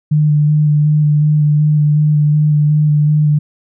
sine tone with vibrato, 150.1 Hz, D3, 38 cents sharp, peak -8 dBFS, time 0.11-3.39 s, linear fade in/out 10 ms, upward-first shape square, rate 2.7 Hz, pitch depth 14 cents each way, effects none

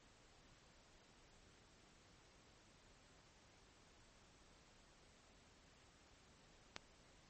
click, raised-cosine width 0.2 ms, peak -27 dBFS, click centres 6.764 s, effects pink hiss -68 dBFS RMS until 7.29 s + MP3 32 kbps

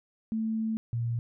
sine tone pair in turn, 221.5 / 117.34 Hz, A3 / A#2, +12 / +12 cents, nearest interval major seventh, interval 1100 cents, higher first, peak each -27 dBFS, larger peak neither, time 0.32-0.77 / 0.93-1.19 s, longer first, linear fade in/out 0 ms, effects none

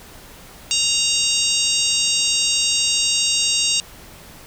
harmonic tone with a mistuned harmonic, 932.3 Hz, A#5, in tune, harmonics 3 / 4 / 5 / 6 / 7 / 8 / 9, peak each -22 / -23 / -24 / -25 / -25 / -26 / -27 dBFS, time 0.71-3.8 s, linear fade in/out 0 ms, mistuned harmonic 8, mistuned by +33 cents, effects pink hiss -42 dBFS RMS until 4.46 s

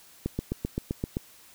click train, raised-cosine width 3 ms, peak -15 dBFS, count 8, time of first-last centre 0.26-1.169 s, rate 7.7 Hz, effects white hiss -54 dBFS RMS until 1.54 s

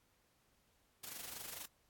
white noise with amplitude modulation, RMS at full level -45 dBFS, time 1.03-1.66 s, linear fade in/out 10 ms, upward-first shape sine, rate 24.4 Hz, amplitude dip 60%, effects pink hiss -75 dBFS RMS until 1.89 s + AAC 64 kbps

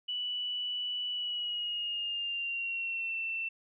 sine tone with pitch glide, 2960 to 2683 Hz, F#7 to E7, 0 to +30 cents, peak -32 dBFS, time 0.08-3.49 s, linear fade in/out 10 ms, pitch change -170 cents, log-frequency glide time 1.1-3.18 s, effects none

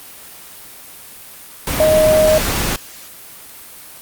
sine tone in noise, 622.3 Hz, D#5, in tune, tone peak -9 dBFS, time 1.8-2.38 s, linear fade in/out 2 ms, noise pink, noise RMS -19 dBFS, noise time 1.67-2.76 s, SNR +7 dB, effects white hiss -37 dBFS RMS until 4.01 s + Opus 32 kbps

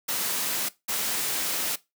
white noise bursts at uneven times, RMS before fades -28 dBFS, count 2, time 0.08-0.69 / 0.88-1.76 s, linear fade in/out 10 ms, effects noise-tail reverb RT60 0.2 s tail -18 dB re dry + high-pass 150 Hz 12 dB/octave

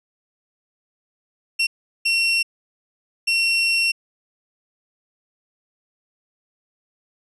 30% pulse tone bursts at uneven times, 2726 Hz, F7, 43 cents flat, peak -14 dBFS, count 3, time 1.59-1.67 / 2.05-2.43 / 3.27-3.92 s, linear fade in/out 10 ms, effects resampled to 24000 Hz

